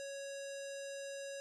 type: tone with low-pass filter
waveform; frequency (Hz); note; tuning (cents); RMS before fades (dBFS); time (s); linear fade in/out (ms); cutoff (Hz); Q
square; 554.4; C#5; 0; -45; 0-1.4; 0; 7500; 2.7
effects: none